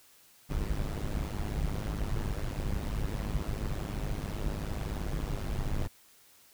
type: noise with amplitude modulation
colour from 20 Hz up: brown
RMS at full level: -29 dBFS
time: 0.49-5.88 s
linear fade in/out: 20 ms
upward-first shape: sine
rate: 103 Hz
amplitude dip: 85%
effects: white hiss -60 dBFS RMS until 6.53 s